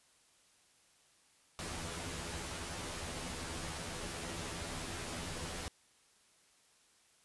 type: noise with comb filter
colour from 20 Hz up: pink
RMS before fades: -42 dBFS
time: 1.59-5.68 s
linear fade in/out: 0 ms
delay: 12 ms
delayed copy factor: +0.9
effects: white hiss -68 dBFS RMS until 7.24 s + resampled to 24000 Hz